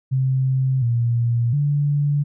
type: tone with pitch steps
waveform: sine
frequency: 131.6 / 118.2 / 144.8 Hz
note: C3 / A#2 / D3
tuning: +10 / +24 / -24 cents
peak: -16 dBFS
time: 0.11-2.24 s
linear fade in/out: 20 ms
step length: 710 ms
effects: none